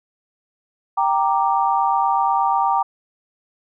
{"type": "chord", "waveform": "sine", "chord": "G minor", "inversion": "none", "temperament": "equal with one note detuned", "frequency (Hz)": [784, 932.3, 1178.7], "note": ["G5", "Bb5", "D6"], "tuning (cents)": [0, 0, 6], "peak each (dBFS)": [-19, -19, -22], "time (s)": [0.97, 2.83], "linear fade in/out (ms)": 10, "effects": []}